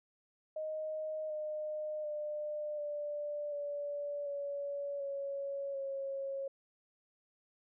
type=tone with pitch steps; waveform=sine; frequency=622.3 / 610.9 / 599.7 / 588.7 / 577.9 / 567.4 / 557 / 546.8 Hz; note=D#5 / D#5 / D5 / D5 / D5 / C#5 / C#5 / C#5; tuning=0 / -32 / +36 / +4 / -28 / +40 / +8 / -24 cents; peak=-36 dBFS; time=0.56-6.48 s; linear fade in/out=5 ms; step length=740 ms; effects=none